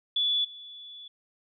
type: tone with level steps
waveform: sine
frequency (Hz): 3440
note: A7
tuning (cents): -40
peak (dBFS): -23 / -42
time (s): 0.16-1.08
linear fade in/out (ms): 5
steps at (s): 0.44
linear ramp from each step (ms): 10
effects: none